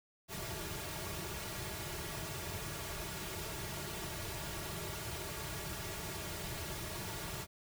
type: noise with comb filter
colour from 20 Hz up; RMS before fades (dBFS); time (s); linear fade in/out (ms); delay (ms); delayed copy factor
pink; -42; 0.28-7.47; 50; 3.9; -0.85
effects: none